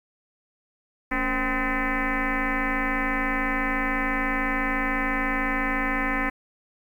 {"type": "tone with frequency modulation", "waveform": "sine", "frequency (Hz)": 1031, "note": "C6", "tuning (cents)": -26, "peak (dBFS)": -22, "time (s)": [1.11, 6.3], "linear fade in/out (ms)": 10, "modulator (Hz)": 251, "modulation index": 4.6, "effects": ["9-bit"]}